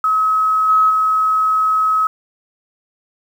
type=tone with level steps; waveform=sine; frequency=1280 Hz; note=D#6; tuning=49 cents sharp; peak=-12 / -9 / -12 dBFS; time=0.04-2.07 s; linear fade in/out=2 ms; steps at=0.68 / 0.89 s; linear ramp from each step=20 ms; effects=7-bit